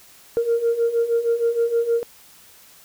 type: beating tone pair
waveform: sine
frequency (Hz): 461.7 / 468.1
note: A#4 / A#4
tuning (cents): -17 / +7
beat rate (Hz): 6.4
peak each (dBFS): -22 / -18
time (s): 0.37-2.03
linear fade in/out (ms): 0
effects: tanh soft clip ceiling -12 dBFS + white hiss -49 dBFS RMS until 2.84 s